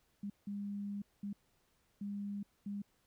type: tone bursts at uneven times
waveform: sine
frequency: 202.3 Hz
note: G#3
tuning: 45 cents flat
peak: -38 dBFS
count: 5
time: 0.23-0.3 / 0.47-1.02 / 1.23-1.33 / 2.01-2.43 / 2.66-2.82 s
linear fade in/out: 5 ms
effects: pink hiss -75 dBFS RMS until 3.06 s